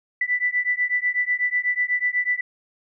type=beating tone pair; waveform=sine; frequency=1975.5 / 1983.6 Hz; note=B6 / B6; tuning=0 / +7 cents; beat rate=8.1 Hz; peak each=-23 dBFS; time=0.21-2.41 s; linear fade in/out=5 ms; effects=none